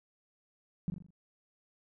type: tone with echo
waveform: sine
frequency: 174.61 Hz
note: F3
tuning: in tune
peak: -28 dBFS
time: 0.88-0.9 s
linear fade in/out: 0 ms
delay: 41 ms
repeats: 5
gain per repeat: -6 dB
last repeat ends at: 1.105 s
effects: none